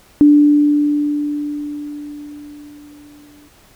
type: tone with exponential decay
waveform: sine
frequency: 293.7 Hz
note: D4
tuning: in tune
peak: -4 dBFS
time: 0.21-3.48 s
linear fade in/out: 0 ms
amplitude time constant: 710 ms
effects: pink hiss -49 dBFS RMS until 3.75 s